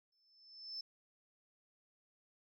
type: tone with exponential growth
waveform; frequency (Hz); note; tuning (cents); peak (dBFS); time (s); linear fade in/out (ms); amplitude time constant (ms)
sine; 5274; E8; 0; -39; 0.12-0.81; 5; 150
effects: tanh soft clip ceiling -36 dBFS